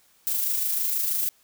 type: noise with amplitude modulation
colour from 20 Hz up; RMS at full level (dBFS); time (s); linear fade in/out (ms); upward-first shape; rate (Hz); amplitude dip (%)
violet; -24; 0.27-1.29; 0; sine; 26.2; 35
effects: white hiss -61 dBFS RMS until 1.43 s